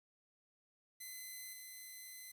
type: tone with level steps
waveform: 5% pulse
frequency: 2033 Hz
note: B6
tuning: 50 cents sharp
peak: -37 / -40 dBFS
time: 1-2.32 s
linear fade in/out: 10 ms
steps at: 1.53 s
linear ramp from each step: 2 ms
effects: 11-bit